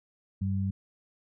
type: tone pair together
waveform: sine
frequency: 96.6 / 193.2 Hz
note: G2 / G3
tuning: -25 / -25 cents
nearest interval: octave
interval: 1200 cents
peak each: -28 / -31 dBFS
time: 0.41-0.71 s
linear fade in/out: 10 ms
effects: none